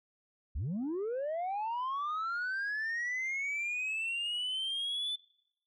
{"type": "linear sweep", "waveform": "sine", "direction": "up", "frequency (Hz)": [51.91, 3520], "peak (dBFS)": -30, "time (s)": [0.55, 5.16], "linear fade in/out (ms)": 10, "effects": ["noise-tail reverb RT60 0.8 s tail -25 dB re dry", "tanh soft clip ceiling -31 dBFS"]}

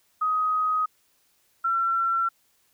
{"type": "tone pair in turn", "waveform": "sine", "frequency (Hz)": [1257, 1353.9], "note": ["D#6", "E6"], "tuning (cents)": [17, 46], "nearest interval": "minor second", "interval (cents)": 129, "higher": "second", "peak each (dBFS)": -21, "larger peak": "neither", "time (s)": [[0.21, 0.86], [1.64, 2.29]], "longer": "neither", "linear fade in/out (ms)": 10, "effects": ["white hiss -66 dBFS RMS until 2.73 s"]}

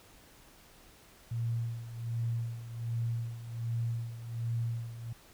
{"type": "tone with tremolo", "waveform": "sine", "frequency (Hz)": 116.4, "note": "A#2", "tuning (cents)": -2, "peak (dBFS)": -29, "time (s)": [1.31, 5.13], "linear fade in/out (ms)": 5, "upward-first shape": "sine", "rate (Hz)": 1.3, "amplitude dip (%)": 75, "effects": ["pink hiss -58 dBFS RMS until 5.33 s"]}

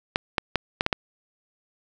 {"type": "clicks", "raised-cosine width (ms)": 0.3, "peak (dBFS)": -5, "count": 6, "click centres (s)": [0.159, 0.382, 0.557, 0.809, 0.864, 0.928], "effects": []}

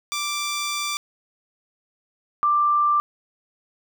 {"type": "tone pair in turn", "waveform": ["10% pulse", "sine"], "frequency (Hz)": [1175, 1181], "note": ["D6", "D6"], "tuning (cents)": [1, 9], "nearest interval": "unison", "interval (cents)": 8, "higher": "second", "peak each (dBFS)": [-16, -16], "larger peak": "neither", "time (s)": [[0.12, 0.97], [2.43, 3]], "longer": "first", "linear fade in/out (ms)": 0, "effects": []}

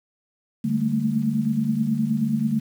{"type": "tone cluster", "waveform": "sine", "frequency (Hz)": [147.3, 197.6, 214.6, 224], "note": ["D3", "G3", "A3", "A3"], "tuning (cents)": [6, 14, -43, 31], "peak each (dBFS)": [-27, -28, -28, -22], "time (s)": [0.64, 2.6], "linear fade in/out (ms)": 10, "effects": ["8-bit"]}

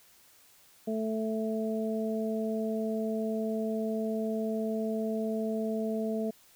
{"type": "harmonic tone", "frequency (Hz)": 220, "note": "A3", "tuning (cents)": 0, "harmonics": [1, 2, 3], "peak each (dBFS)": [-31, -34, -36], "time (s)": [0.87, 6.31], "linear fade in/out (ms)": 10, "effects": ["white hiss -60 dBFS RMS until 6.55 s"]}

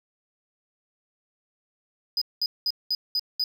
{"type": "tone bursts", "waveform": "triangle", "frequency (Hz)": 4978, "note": "D#8", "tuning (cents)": 0, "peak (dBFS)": -21, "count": 6, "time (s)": [2.17, 3.44], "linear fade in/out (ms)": 2, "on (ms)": 45, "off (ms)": 200, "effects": []}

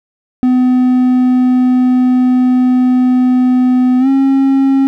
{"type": "tone with pitch glide", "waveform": "triangle", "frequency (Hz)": [252.4, 270.5], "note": ["B3", "C#4"], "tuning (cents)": [38, -42], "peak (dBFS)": -5, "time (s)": [0.43, 4.87], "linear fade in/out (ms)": 0, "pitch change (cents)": 120, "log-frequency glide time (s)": [3.99, 4.08], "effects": []}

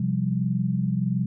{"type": "chord", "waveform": "sine", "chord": "C suspended fourth", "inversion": "none", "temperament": "equal with one note detuned", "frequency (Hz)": [129.38, 174.61, 196], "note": ["C3", "F3", "G3"], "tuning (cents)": [-19, 0, 0], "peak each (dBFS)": -26, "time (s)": [0, 1.26], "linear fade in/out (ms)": 5, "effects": []}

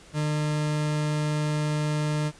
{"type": "tone", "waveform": "40% pulse", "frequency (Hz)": 150.9, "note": "D3", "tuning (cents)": 47, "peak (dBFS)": -23, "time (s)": [0.13, 2.32], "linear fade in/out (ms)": 50, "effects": ["pink hiss -51 dBFS RMS until 2.39 s", "resampled to 22050 Hz"]}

